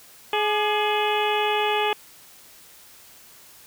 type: harmonic tone with a mistuned harmonic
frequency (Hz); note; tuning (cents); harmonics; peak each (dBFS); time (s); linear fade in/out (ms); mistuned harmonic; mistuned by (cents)
421.3; G#4; +25; 1 / 2 / 3 / 4 / 5 / 6 / 7 / 8; -25 / -24 / -31 / -33 / -34 / -29 / -31 / -33; 0.33-1.93; 2; 3; -73
effects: white hiss -49 dBFS RMS until 3.66 s